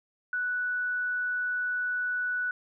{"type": "tone", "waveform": "sine", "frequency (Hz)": 1480, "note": "F#6", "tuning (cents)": 0, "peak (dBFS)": -27, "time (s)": [0.33, 2.51], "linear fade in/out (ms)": 2, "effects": []}